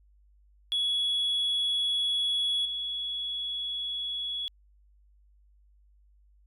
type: tone with level steps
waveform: sine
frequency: 3370 Hz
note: G#7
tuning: 25 cents sharp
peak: -23 / -30 dBFS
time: 0.72-4.48 s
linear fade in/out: 0 ms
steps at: 2.65 s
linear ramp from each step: 5 ms
effects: tanh soft clip ceiling -23 dBFS + added 50 Hz sine -58 dBFS peak until 6.46 s